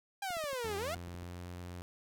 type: exponential two-way sweep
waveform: sawtooth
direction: down then up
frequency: 813 to 386.8 to 733 Hz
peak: -32 dBFS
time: 0.22-0.95 s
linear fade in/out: 5 ms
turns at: 0.77 s
type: clicks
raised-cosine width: 3 ms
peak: -39 dBFS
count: 11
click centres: 0.305 / 0.369 / 0.44 / 0.531 / 0.65 / 0.695 / 0.819 / 0.965 / 1.077 / 1.146 / 1.228 s
type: tone with pitch glide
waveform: sawtooth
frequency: 86.6 to 88.57 Hz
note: F2 to F2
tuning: -14 to +25 cents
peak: -39 dBFS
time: 0.64-1.82 s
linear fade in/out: 0 ms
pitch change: +39 cents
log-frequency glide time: 0.84-1.42 s
effects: none